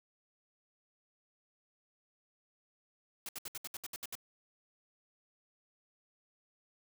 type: noise bursts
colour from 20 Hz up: white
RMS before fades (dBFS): -42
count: 10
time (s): 3.26-4.153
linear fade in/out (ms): 2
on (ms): 29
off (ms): 67
effects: none